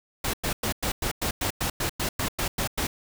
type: noise bursts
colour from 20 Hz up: pink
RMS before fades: -27 dBFS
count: 14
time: 0.24-2.87 s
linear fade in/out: 5 ms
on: 95 ms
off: 100 ms
effects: none